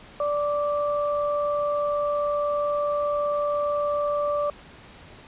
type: tone pair together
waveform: sine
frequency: 585 / 1170 Hz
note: D5 / D6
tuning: -7 / -7 cents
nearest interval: octave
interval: 1200 cents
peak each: -23 / -28 dBFS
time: 0.2-4.5 s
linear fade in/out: 2 ms
effects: pink hiss -47 dBFS RMS until 5.27 s + resampled to 8000 Hz